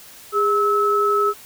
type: tone pair together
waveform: sine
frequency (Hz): 409.2 / 1298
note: G#4 / E6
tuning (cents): -26 / -27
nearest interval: octave + minor sixth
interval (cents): 1999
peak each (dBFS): -19 / -17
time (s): 0.32-1.34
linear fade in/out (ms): 50
effects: white hiss -43 dBFS RMS until 1.45 s